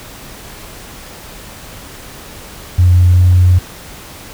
sine tone with pitch glide, 89.4 to 89.97 Hz, F2 to F#2, +41 to -48 cents, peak -4 dBFS, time 2.78-3.59 s, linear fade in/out 10 ms, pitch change +11 cents, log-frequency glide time 3.14-3.2 s, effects tanh soft clip ceiling 0 dBFS + pink hiss -33 dBFS RMS until 4.33 s

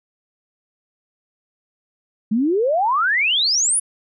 sine exponential sweep, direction up, 204 to 10548 Hz, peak -15 dBFS, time 2.31-3.8 s, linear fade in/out 10 ms, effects none

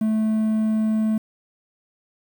triangle tone, 218.1 Hz, A3, 15 cents flat, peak -16 dBFS, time 0.01-1.18 s, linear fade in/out 5 ms, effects 8-bit

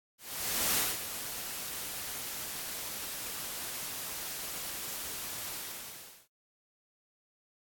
white noise with ADSR envelope, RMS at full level -28 dBFS, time 0.18-6.28 s, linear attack 590 ms, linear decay 210 ms, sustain -11 dB, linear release 770 ms, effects AAC 64 kbps

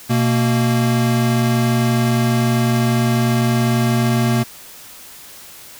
square tone pair together, 123.47 / 231.6 Hz, B2 / A#3, 0 / -11 cents, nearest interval major seventh, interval 1089 cents, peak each -17 / -18 dBFS, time 0.09-4.44 s, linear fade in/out 20 ms, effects white hiss -39 dBFS RMS until 5.79 s

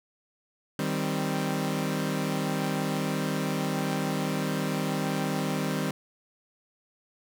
sawtooth chord, C minor, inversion first, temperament equal, 155.56 / 196 / 261.6 Hz, Eb3 / G3 / C4, 0 / 0 / 0 cents, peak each -27 / -27 / -28 dBFS, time 0.79-5.91 s, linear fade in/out 2 ms, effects none

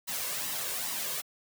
white noise with flanger, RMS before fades -34 dBFS, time 0.07-1.22 s, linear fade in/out 20 ms, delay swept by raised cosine 1 to 1.88 ms, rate 2.4 Hz, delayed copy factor +0.55, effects high-pass 150 Hz 12 dB/octave

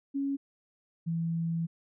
sine tone pair in turn, 277.2 / 165.99 Hz, C#4 / E3, 0 / +12 cents, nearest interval major sixth, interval 888 cents, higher first, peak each -28 dBFS, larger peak neither, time 0.14-0.37 / 1.06-1.67 s, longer second, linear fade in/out 20 ms, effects none

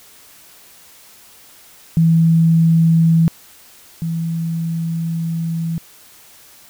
sine tone pair in turn, 164.2 / 165.08 Hz, E3 / E3, -6 / +3 cents, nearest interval unison, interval 9 cents, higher second, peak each -9 / -18 dBFS, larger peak first, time 1.97-3.28 / 4.02-5.78 s, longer second, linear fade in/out 0 ms, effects white hiss -45 dBFS RMS until 6.69 s

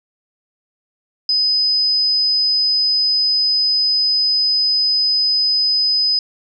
sine tone, 5020 Hz, D#8, 15 cents sharp, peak -13 dBFS, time 1.29-6.19 s, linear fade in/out 2 ms, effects none

